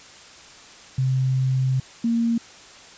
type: tone pair in turn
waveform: sine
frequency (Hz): 130.81 / 231.9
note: C3 / A#3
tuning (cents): 0 / -9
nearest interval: minor seventh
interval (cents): 991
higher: second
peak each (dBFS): -18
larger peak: neither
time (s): 0.98-1.8 / 2.04-2.38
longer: first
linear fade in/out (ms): 5
effects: white hiss -45 dBFS RMS until 2.97 s + resampled to 16000 Hz